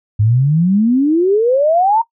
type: exponential sweep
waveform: sine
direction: up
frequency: 101.3 to 936 Hz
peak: -9 dBFS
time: 0.19-2.02 s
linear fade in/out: 10 ms
effects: noise-tail reverb RT60 0.1 s tail -19 dB re dry